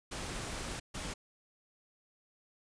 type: noise bursts at uneven times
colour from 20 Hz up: pink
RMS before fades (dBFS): -40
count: 2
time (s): 0.11-0.8 / 0.94-1.14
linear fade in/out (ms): 10
effects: resampled to 22050 Hz